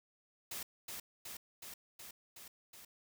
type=noise with echo; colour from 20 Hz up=white; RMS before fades=-43 dBFS; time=0.51-0.63 s; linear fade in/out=5 ms; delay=370 ms; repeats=6; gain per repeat=-2 dB; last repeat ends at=2.85 s; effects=none